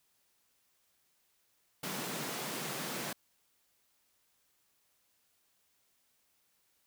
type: high-pass noise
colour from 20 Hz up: pink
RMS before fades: -39 dBFS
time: 1.83-3.13 s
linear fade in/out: 5 ms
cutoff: 140 Hz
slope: 48 dB/octave
effects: white hiss -74 dBFS RMS until 6.86 s